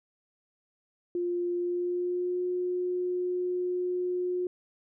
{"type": "tone with pitch glide", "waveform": "sine", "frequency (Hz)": [351, 360.2], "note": ["F4", "F#4"], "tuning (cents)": [9, -46], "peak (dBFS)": -27, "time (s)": [1.15, 4.47], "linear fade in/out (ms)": 2, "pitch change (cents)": 45, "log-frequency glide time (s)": [1.56, 2.44], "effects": []}